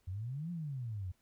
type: exponential two-way sweep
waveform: sine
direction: up then down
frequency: 86.5 to 178.2 to 86.5 Hz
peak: -37 dBFS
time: 0.07-1.12 s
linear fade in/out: 10 ms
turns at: 0.51 s
effects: pink hiss -75 dBFS RMS until 1.21 s